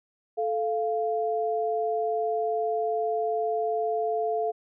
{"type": "tone pair together", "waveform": "sine", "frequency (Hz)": [437.5, 695], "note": ["A4", "F5"], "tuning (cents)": [-10, -9], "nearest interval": "minor sixth", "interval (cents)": 801, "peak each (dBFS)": -27, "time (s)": [0.37, 4.52], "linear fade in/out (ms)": 20, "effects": []}